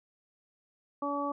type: harmonic tone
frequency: 285.3 Hz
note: C#4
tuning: 50 cents sharp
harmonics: 1 / 2 / 3 / 4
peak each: -35 / -36 / -38 / -34 dBFS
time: 1.02-1.32 s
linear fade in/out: 5 ms
effects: none